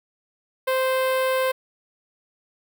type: tone with notch filter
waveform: sawtooth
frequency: 521 Hz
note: C5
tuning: 7 cents flat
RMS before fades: -22 dBFS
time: 0.67-1.52 s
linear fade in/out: 10 ms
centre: 6400 Hz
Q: 0.72
effects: none